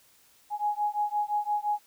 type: beating tone pair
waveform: sine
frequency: 830.6 / 836.4 Hz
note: G#5 / G#5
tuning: 0 / +12 cents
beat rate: 5.8 Hz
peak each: -29 dBFS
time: 0.5-1.8 s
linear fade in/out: 50 ms
effects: white hiss -61 dBFS RMS until 1.86 s